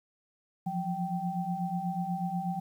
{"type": "tone cluster", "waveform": "sine", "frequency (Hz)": [172.2, 180.4, 778], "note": ["F3", "F#3", "G5"], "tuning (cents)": [-24, -44, -13], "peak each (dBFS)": [-35, -34, -34], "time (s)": [0.66, 2.6], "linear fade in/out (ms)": 10, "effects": ["10-bit"]}